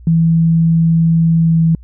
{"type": "tone with pitch glide", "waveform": "sine", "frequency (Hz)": [164.5, 163.36], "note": ["E3", "E3"], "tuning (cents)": [-3, -15], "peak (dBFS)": -8, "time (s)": [0.07, 1.75], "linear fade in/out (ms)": 2, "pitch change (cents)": -12, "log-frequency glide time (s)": [1.39, 1.61], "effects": ["added 60 Hz sine -34 dBFS peak until 1.83 s"]}